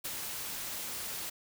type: noise with ADSR envelope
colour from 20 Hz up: white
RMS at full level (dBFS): -36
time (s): 0.04-1.3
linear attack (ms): 13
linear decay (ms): 29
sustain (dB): -3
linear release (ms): 8
effects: none